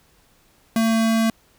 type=tone; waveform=square; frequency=225.1 Hz; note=A3; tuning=40 cents sharp; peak=-17 dBFS; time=0.76-1.3 s; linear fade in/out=2 ms; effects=pink hiss -58 dBFS RMS until 1.58 s